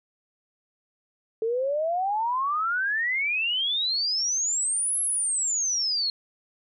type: exponential two-way sweep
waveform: sine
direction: up then down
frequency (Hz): 437.1 to 11190 to 4206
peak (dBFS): -23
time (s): 1.42-6.1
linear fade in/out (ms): 2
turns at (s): 5.01
effects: none